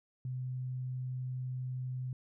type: tone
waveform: sine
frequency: 127.7 Hz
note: C3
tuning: 42 cents flat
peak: -35 dBFS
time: 0.25-2.13 s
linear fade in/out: 2 ms
effects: none